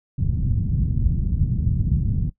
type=low-pass noise; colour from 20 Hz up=white; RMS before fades=-21 dBFS; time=0.18-2.3 s; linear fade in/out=10 ms; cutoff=150 Hz; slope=24 dB/octave; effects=noise-tail reverb RT60 0.1 s tail -19 dB re dry